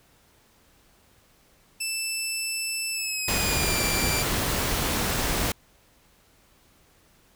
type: tone with pitch glide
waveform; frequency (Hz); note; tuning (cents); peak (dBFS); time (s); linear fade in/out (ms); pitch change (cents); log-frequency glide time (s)
15% pulse; 2646 to 2357; E7 to D7; +6 to +6; -20; 1.8-4.23; 10; -200; 2.92-3.78
type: noise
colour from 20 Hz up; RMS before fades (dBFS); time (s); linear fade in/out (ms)
pink; -26; 3.28-5.52; 2
effects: pink hiss -60 dBFS RMS until 7.35 s